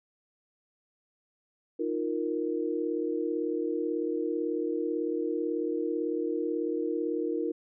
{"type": "chord", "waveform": "sine", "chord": "Eb suspended second", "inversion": "none", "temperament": "equal", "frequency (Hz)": [311.1, 349.2, 466.2], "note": ["Eb4", "F4", "Bb4"], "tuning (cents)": [0, 0, 0], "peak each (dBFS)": -32, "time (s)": [1.79, 7.52], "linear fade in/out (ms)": 10, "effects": []}